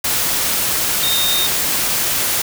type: tone in noise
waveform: sine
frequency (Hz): 3688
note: A#7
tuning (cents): -19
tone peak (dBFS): -17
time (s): 1.03-1.47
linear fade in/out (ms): 5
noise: white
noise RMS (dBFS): -18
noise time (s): 0.04-2.42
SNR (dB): -2
effects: none